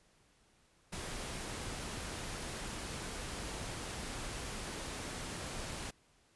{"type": "noise", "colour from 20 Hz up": "pink", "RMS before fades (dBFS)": -42, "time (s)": [0.92, 5.91], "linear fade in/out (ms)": 10, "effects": ["pink hiss -69 dBFS RMS until 6.35 s", "resampled to 24000 Hz"]}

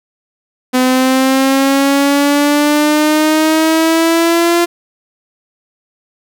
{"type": "exponential sweep", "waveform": "sawtooth", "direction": "up", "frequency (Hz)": [253.2, 345.4], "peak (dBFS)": -5, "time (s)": [0.73, 4.66], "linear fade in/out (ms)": 20, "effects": []}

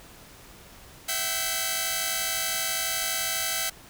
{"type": "tone cluster", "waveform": "5% pulse", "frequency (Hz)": [658, 759, 1570, 2036], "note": ["E5", "F#5", "G6", "C7"], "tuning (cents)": [-3, 44, 2, -48], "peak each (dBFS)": -21, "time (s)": [1.08, 3.7], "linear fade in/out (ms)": 10, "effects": ["pink hiss -49 dBFS RMS until 3.89 s"]}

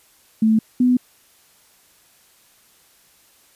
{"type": "tone pair in turn", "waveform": "sine", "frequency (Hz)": [220, 249.3], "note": ["A3", "B3"], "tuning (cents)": [0, 16], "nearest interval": "major second", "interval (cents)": 216, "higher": "second", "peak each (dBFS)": -12, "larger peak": "neither", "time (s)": [[0.42, 0.59], [0.8, 0.97]], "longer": "neither", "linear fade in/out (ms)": 5, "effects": ["white hiss -55 dBFS RMS until 3.55 s", "resampled to 32000 Hz"]}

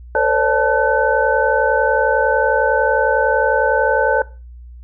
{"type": "tone cluster", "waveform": "sine", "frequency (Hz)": [454.1, 523, 574, 877, 1512], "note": ["A#4", "C5", "D5", "A5", "F#6"], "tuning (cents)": [-45, -1, -40, -6, 37], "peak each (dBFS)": -19, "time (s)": [0.15, 4.22], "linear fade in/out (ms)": 2, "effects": ["noise-tail reverb RT60 0.3 s tail -18 dB re dry", "added 60 Hz sine -34 dBFS peak until 4.83 s"]}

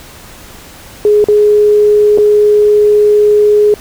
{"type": "tone with dropouts", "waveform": "sine", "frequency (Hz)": 418.2, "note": "G#4", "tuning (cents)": 12, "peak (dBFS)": -4, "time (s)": [1.05, 3.74], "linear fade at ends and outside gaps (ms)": 1, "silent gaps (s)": [[1.242, 1.285], [2.176, 2.184]], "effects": ["pink hiss -34 dBFS RMS until 3.8 s"]}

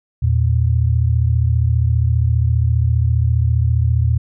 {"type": "tone pair together", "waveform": "sine", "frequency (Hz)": [81.6, 116.54], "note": ["E2", "A#2"], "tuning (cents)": [-17, 0], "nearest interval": "tritone", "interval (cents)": 617, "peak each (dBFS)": -15, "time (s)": [0.22, 4.18], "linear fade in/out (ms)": 10, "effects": []}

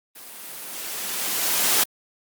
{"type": "noise with level ramp", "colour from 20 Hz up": "white", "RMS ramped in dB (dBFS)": [-42, -18], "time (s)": [0.15, 1.84], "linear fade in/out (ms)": 10, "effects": ["high-pass 200 Hz 12 dB/octave", "Opus 32 kbps"]}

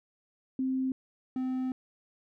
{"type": "tone pair in turn", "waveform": ["sine", "triangle"], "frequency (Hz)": [261.6, 257.7], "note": ["C4", "C4"], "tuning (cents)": [0, -26], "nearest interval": "unison", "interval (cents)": 26, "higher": "first", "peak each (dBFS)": -27, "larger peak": "neither", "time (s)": [[0.59, 0.92], [1.36, 1.72]], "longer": "second", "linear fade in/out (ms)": 2, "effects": []}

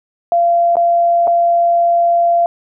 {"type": "tone with dropouts", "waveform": "sine", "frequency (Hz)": 687, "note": "F5", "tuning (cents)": -29, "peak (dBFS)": -9, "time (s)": [0.32, 2.46], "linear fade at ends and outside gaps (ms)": 1, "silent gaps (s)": [[0.756, 0.768], [1.272, 1.277]], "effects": []}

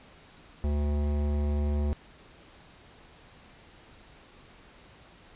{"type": "tone with hard clipping", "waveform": "sine", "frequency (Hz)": 73.2, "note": "D2", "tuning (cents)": -5, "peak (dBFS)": -27, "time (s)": [0.64, 1.93], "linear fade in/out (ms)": 0, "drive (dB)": 16, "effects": ["pink hiss -54 dBFS RMS until 5.35 s", "resampled to 8000 Hz"]}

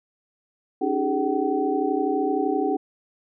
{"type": "tone cluster", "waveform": "sine", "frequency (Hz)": [278.7, 309.5, 390.5, 423.1, 760], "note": ["C#4", "D#4", "G4", "G#4", "F#5"], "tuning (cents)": [9, -9, -7, 32, 46], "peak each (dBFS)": -27, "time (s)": [0.81, 2.77], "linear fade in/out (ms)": 10, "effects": []}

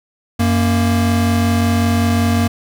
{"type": "tone pair together", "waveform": "square", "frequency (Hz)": [92.83, 233.1], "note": ["F#2", "A#3"], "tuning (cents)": [6, 0], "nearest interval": "octave + major third", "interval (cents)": 1594, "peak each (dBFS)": [-16, -16], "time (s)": [0.39, 2.48], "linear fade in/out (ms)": 10, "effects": []}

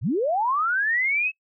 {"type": "linear sweep", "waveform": "sine", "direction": "up", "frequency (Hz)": [78, 2622], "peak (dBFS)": -20, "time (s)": [0.01, 1.32], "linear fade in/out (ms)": 50, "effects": ["noise-tail reverb RT60 0.1 s tail -23 dB re dry"]}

